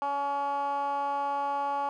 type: tone with band-pass filter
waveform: 15% pulse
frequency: 282.3 Hz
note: C#4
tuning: 32 cents sharp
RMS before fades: -30 dBFS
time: 0.02-1.89 s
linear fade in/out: 0 ms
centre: 930 Hz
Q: 4.3
effects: none